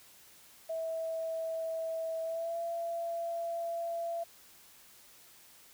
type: tone with pitch glide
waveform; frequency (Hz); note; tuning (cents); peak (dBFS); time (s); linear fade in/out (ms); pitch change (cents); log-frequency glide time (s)
sine; 651 to 675.9; E5 to E5; -22 to +43; -33; 0.69-4.24; 10; +65; 2.24-2.58
effects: white hiss -58 dBFS RMS until 5.73 s